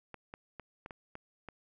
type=clicks; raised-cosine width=0.5 ms; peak=-29 dBFS; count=7; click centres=0.143 / 0.339 / 0.597 / 0.861 / 0.908 / 1.154 / 1.487 s; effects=none